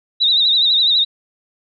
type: tone with vibrato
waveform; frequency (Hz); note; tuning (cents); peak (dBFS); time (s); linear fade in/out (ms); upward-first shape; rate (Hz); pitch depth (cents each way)
sine; 3801; A#7; +33; -11; 0.2-1.05; 20; sine; 12; 78
effects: none